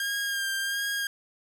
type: tone with vibrato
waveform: sawtooth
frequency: 1610 Hz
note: G6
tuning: 46 cents sharp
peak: -24 dBFS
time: 0-1.07 s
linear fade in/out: 2 ms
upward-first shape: sine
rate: 1.4 Hz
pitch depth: 26 cents each way
effects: none